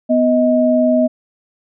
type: tone pair together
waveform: sine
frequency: 248.4 / 629.9 Hz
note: B3 / D#5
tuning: +10 / +21 cents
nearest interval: octave + major third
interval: 1611 cents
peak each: -13 dBFS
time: 0.09-1.08 s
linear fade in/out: 20 ms
effects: none